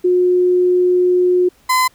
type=tone pair in turn; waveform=sine / 35% pulse; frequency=360.7 / 1020.2 Hz; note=F#4 / C6; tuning=-44 / -44 cents; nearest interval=octave + tritone; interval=1800 cents; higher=second; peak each=-10 dBFS; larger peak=neither; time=0.04-1.49 / 1.69-1.88 s; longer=first; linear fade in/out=10 ms; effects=pink hiss -53 dBFS RMS until 1.94 s